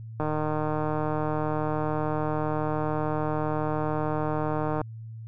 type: click train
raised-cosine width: 1 ms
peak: -15 dBFS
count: 707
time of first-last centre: 0.2-4.814 s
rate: 153 Hz
effects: added 112 Hz sine -37 dBFS peak until 5.27 s